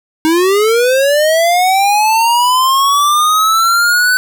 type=linear sweep; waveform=square; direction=up; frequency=311.1 to 1509 Hz; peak=-9 dBFS; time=0.25-4.17 s; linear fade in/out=0 ms; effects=none